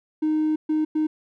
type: tone bursts at uneven times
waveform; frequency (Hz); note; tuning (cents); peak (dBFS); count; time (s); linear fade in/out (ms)
triangle; 309.5; D#4; -9; -16; 3; 0.22-0.56 / 0.69-0.85 / 0.95-1.07; 10
effects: tanh soft clip ceiling -15 dBFS